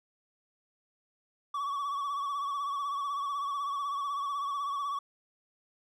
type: tone with vibrato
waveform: triangle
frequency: 1131 Hz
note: C#6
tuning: 34 cents sharp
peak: -29 dBFS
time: 1.54-4.99 s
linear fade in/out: 5 ms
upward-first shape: triangle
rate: 16 Hz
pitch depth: 63 cents each way
effects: none